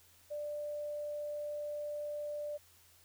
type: tone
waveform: sine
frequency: 591 Hz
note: D5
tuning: 11 cents sharp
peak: -37 dBFS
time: 0.3-2.58 s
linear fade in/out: 20 ms
effects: added 86 Hz sine -70 dBFS peak until 3.04 s + white hiss -64 dBFS RMS until 3.04 s